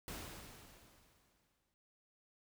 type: noise with exponential decay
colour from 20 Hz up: pink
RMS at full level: -45 dBFS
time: 0.08-1.74 s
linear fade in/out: 0 ms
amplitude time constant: 360 ms
effects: none